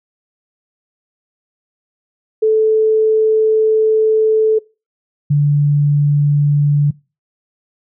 sine tone pair in turn, 437 / 145.42 Hz, A4 / D3, -12 / -17 cents, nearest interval octave + perfect fifth, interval 1905 cents, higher first, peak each -9 dBFS, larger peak neither, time 2.42-4.59 / 5.3-6.91 s, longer first, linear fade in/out 10 ms, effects noise-tail reverb RT60 0.3 s tail -23 dB re dry

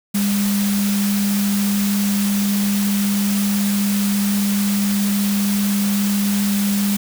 sine tone in noise, 201.8 Hz, G#3, 49 cents flat, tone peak -16 dBFS, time 0.14-6.97 s, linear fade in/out 10 ms, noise white, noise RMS -26 dBFS, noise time 0.14-6.97 s, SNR +7 dB, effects none

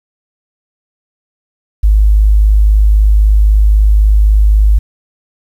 sine tone, 51.91 Hz, G#1, in tune, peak -4 dBFS, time 1.83-4.79 s, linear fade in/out 10 ms, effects 7-bit

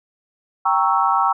sine chord, G diminished seventh, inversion none, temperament equal, 784 / 932.3 / 1108.7 / 1318.5 Hz, G5 / Bb5 / Db6 / Fb6, 0 / 0 / 0 / 0 cents, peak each -20 dBFS, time 0.65-1.33 s, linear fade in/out 10 ms, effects none

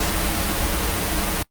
pink noise with comb filter, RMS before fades -22 dBFS, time 0-1.43 s, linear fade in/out 5 ms, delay 7.9 ms, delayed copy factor -1, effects noise-tail reverb RT60 0.1 s tail -21 dB re dry + Opus 48 kbps

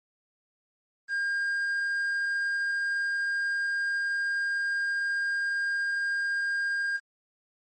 triangle tone with quantisation, 1610 Hz, G6, 46 cents sharp, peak -24 dBFS, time 1.08-7 s, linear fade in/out 50 ms, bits 9, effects MP3 32 kbps

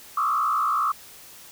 sine tone with frequency modulation, 1213 Hz, D#6, 44 cents flat, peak -20 dBFS, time 0.17-0.92 s, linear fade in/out 5 ms, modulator 61.2 Hz, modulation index 1.7, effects white hiss -46 dBFS RMS until 1.51 s

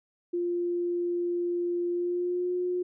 sine tone with pitch glide, 349.2 to 359.2 Hz, F4 to F4, 0 to +49 cents, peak -26 dBFS, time 0.33-2.83 s, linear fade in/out 10 ms, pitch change +49 cents, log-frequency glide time 1.9-2.52 s, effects none

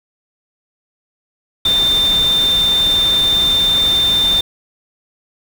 sine tone in noise, 3589 Hz, A7, 34 cents sharp, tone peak -11 dBFS, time 1.65-4.41 s, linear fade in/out 5 ms, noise pink, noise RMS -25 dBFS, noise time 1.65-4.41 s, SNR +11 dB, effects none

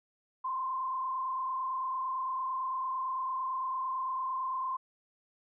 sine tone with frequency modulation, 1043 Hz, C6, 6 cents flat, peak -31 dBFS, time 0.44-4.77 s, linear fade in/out 10 ms, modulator 28.9 Hz, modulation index 0.95, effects none

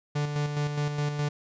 45% pulse tone with tremolo, 146.83 Hz, D3, in tune, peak -25 dBFS, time 0.15-1.29 s, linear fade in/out 10 ms, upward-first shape square, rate 4.8 Hz, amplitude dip 45%, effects resampled to 16000 Hz

